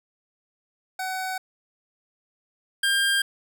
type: tone pair in turn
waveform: 25% pulse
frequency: 752 / 1600.4 Hz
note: F#5 / G6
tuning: +28 / +35 cents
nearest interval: octave + minor second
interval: 1307 cents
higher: second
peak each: -24 / -16 dBFS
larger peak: second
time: 0.99-1.38 / 2.83-3.22 s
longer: neither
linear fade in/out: 5 ms
effects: none